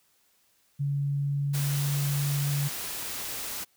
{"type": "tone with pitch glide", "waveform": "sine", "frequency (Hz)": [141.4, 142.55], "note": ["C#3", "C#3"], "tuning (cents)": [35, 49], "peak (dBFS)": -25, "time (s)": [0.79, 2.69], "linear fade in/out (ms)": 20, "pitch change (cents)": 14, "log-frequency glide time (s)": [1.11, 2.31]}
{"type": "noise", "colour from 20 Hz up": "white", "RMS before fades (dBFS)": -35, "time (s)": [1.53, 3.65], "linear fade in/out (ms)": 20}
{"effects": ["white hiss -67 dBFS RMS until 3.76 s"]}